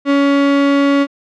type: tone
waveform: 35% pulse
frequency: 280.7 Hz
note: C#4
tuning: 22 cents sharp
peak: -8 dBFS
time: 0.05-1.07 s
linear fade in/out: 50 ms
effects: low-pass 3000 Hz 12 dB/octave